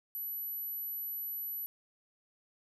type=tone; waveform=sine; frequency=11840 Hz; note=F#9; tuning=in tune; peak=-36 dBFS; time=0.15-1.66 s; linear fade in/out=0 ms; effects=none